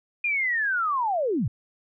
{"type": "linear sweep", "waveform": "sine", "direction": "down", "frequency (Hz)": [2451, 87.1], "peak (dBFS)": -22, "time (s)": [0.24, 1.48], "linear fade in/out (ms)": 5, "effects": []}